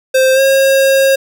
square tone with pitch glide, 523.3 to 540.2 Hz, C5 to C#5, 0 to -45 cents, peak -8 dBFS, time 0.14-1.16 s, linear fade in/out 10 ms, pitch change +55 cents, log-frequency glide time 0.34-0.4 s, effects none

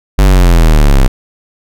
square linear sweep, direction down, 49.72 to 31.57 Hz, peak -4 dBFS, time 0.18-1.08 s, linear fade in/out 10 ms, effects none

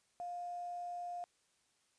sine tone with quantisation, 705 Hz, F5, 16 cents sharp, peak -40 dBFS, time 0.2-1.24 s, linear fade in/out 0 ms, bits 10, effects white hiss -75 dBFS RMS until 1.98 s + resampled to 22050 Hz

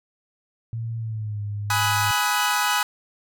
sine tone with pitch glide, 114.4 to 103.1 Hz, A#2 to G#2, -32 to -12 cents, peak -26 dBFS, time 0.73-2.11 s, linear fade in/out 0 ms, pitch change -180 cents, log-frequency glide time 0.97-1.41 s
sawtooth chord, G# minor seventh, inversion none, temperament equal with one note detuned, 830.6 / 987.8 / 1264.1 / 1480 Hz, G#5 / B5 / D#6 / F#6, 0 / 0 / +27 / 0 cents, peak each -22 dBFS, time 1.7-2.83 s, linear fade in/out 2 ms
effects none

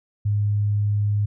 sine tone, 103.4 Hz, G#2, 7 cents flat, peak -18 dBFS, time 0.25-1.26 s, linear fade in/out 10 ms, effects none

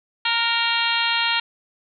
harmonic tone with a mistuned harmonic, 463.8 Hz, A#4, 9 cents flat, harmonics 2 / 3 / 4 / 5 / 6 / 7 / 8 / 9, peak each -26 / -27 / -28 / -28 / -25 / -26 / -29 / -28 dBFS, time 0.25-1.4 s, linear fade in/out 5 ms, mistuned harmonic 3, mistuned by +18 cents, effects none

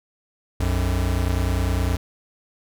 square tone pair together, 60.24 / 90 Hz, B1 / F#2, -42 / -47 cents, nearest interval perfect fifth, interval 695 cents, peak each -23 dBFS, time 0.6-1.97 s, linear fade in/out 5 ms, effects none

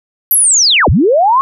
sine linear two-way sweep, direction down then up, 12000 to 51.91 to 1110 Hz, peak -6 dBFS, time 0.31-1.41 s, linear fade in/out 0 ms, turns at 0.89 s, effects none

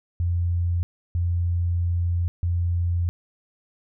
sine tone bursts at uneven times, 86.8 Hz, F2, 10 cents flat, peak -20 dBFS, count 3, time 0.2-0.83 / 1.15-2.28 / 2.43-3.09 s, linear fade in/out 0 ms, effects none

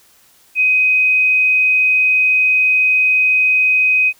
sine tone, 2514 Hz, D#7, 17 cents sharp, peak -10 dBFS, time 0.55-4.13 s, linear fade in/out 50 ms, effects white hiss -51 dBFS RMS until 4.19 s

